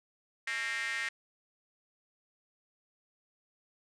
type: tone with high-pass filter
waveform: square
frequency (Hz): 123.47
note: B2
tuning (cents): 0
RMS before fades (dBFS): -35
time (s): 0.47-1.09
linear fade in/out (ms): 5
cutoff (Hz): 1900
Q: 5.8
effects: resampled to 22050 Hz